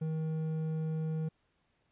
sine tone with hard clipping, 158.4 Hz, D#3, 31 cents sharp, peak -33 dBFS, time 0.01-1.29 s, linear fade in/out 10 ms, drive 6 dB, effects pink hiss -75 dBFS RMS until 1.91 s + resampled to 8000 Hz

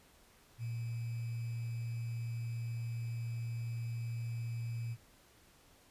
sine tone with sample-and-hold, 116.54 Hz, A#2, in tune, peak -36 dBFS, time 0.58-4.97 s, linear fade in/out 50 ms, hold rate 2450 Hz, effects pink hiss -64 dBFS RMS until 5.9 s + resampled to 32000 Hz

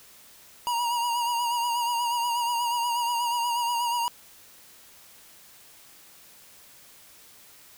square tone with vibrato, 950 Hz, A#5, 33 cents sharp, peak -25 dBFS, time 0.67-4.08 s, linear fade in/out 0 ms, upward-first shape sine, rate 8.3 Hz, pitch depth 43 cents each way, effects white hiss -52 dBFS RMS until 7.77 s

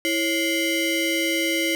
30% pulse ring-modulated tone, 880 Hz, A5, in tune, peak -15 dBFS, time 0.05-1.75 s, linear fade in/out 0 ms, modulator 1210 Hz, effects none

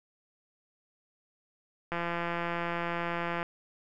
click train, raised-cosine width 0.5 ms, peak -18 dBFS, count 259, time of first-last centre 1.92-3.429 s, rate 171 Hz, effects none

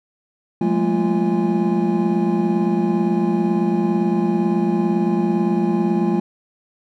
triangle tone cluster, 178.1 / 207.7 / 225.6 / 345.1 / 823 Hz, F3 / G#3 / A3 / F4 / G#5, +34 / 0 / +44 / -21 / -16 cents, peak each -20 / -19 / -21 / -19 / -27 dBFS, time 0.61-6.2 s, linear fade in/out 5 ms, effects none

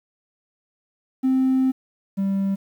triangle tone pair in turn, 261.6 / 195.56 Hz, C4 / G3, 0 / -4 cents, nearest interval perfect fourth, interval 504 cents, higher first, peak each -13 / -17 dBFS, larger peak first, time 1.23-1.72 / 2.17-2.56 s, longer first, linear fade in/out 20 ms, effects tanh soft clip ceiling -12 dBFS + 9-bit

